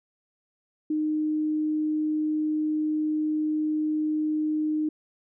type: tone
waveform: sine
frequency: 307.2 Hz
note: D#4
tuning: 22 cents flat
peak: -23 dBFS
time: 0.9-4.89 s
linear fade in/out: 5 ms
effects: none